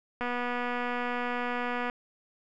click train, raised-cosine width 0.5 ms, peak -18 dBFS, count 413, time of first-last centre 0.21-1.899 s, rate 244 Hz, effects none

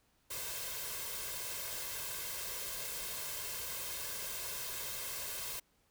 white noise with comb filter, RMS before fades -41 dBFS, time 0.3-5.6 s, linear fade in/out 10 ms, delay 1.9 ms, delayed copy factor +0.65, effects pink hiss -73 dBFS RMS until 5.9 s

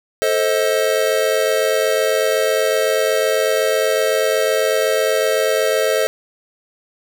square chord, A diminished, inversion none, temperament just, 440 / 528 / 633.6 Hz, A4 / C5 / Eb5, 0 / +16 / +31 cents, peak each -20 dBFS, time 0.22-6.07 s, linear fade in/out 0 ms, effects none

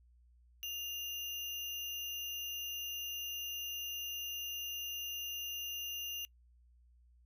sine tone with sample-and-hold, 2815 Hz, F7, 13 cents sharp, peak -38 dBFS, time 0.63-6.25 s, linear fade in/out 0 ms, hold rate 8820 Hz, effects noise-tail reverb RT60 0.1 s tail -23 dB re dry + added 60 Hz sine -62 dBFS peak until 7.25 s

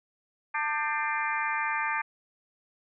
harmonic tone with a mistuned harmonic, 298 Hz, D4, 25 cents sharp, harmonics 3 / 4 / 5 / 6 / 7 / 8, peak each -32 / -33 / -34 / -35 / -35 / -36 dBFS, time 0.54-2.02 s, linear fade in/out 10 ms, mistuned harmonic 5, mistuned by +94 cents, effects none

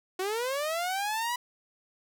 sawtooth linear sweep, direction up, 362.3 to 987.8 Hz, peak -25 dBFS, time 0.19-1.36 s, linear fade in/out 5 ms, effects none

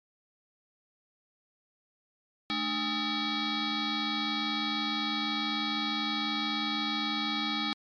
sine tone with frequency modulation, 1773 Hz, A6, 13 cents sharp, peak -28 dBFS, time 2.5-7.73 s, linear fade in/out 0 ms, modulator 518 Hz, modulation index 5, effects MP3 48 kbps

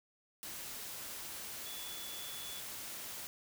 sine tone in noise, 3433 Hz, A7, 43 cents flat, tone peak -48 dBFS, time 1.66-2.6 s, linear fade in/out 0 ms, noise white, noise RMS -45 dBFS, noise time 0.43-3.27 s, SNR -6 dB, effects none

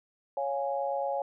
sine chord, Db major, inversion none, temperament equal with one note detuned, 554.4 / 701.7 / 830.6 Hz, Db5 / F5 / Ab5, 0 / +8 / 0 cents, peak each -31 / -35 / -33 dBFS, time 0.37-1.22 s, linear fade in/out 2 ms, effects none

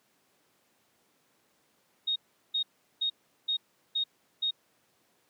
sine tone bursts, 3729 Hz, A#7, in tune, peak -26 dBFS, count 6, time 2.07-4.51 s, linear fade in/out 10 ms, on 90 ms, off 380 ms, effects pink hiss -69 dBFS RMS until 5.29 s + high-pass 200 Hz 12 dB/octave

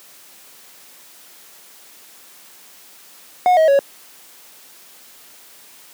triangle tone with pitch steps, 726 / 635.7 / 556.6 Hz, F#5 / D#5 / C#5, -33 / +37 / +7 cents, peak -8 dBFS, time 3.46-3.79 s, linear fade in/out 0 ms, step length 110 ms, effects white hiss -45 dBFS RMS until 5.93 s + high-pass 200 Hz 12 dB/octave

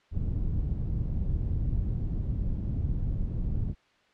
pink low-pass noise, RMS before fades -29 dBFS, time 0.11-3.75 s, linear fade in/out 50 ms, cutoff 140 Hz, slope 12 dB/octave, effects white hiss -64 dBFS RMS until 4.13 s + low-pass 3000 Hz 12 dB/octave

